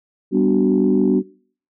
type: chord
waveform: sine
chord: G major seventh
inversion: none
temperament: equal with one note detuned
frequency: 196 / 246.9 / 293.7 / 374.5 Hz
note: G3 / B3 / D4 / F#4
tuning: 0 / 0 / 0 / +21 cents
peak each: -18 dBFS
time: 0.31-1.23 s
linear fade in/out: 50 ms
effects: noise-tail reverb RT60 0.5 s tail -23 dB re dry + tanh soft clip ceiling -5 dBFS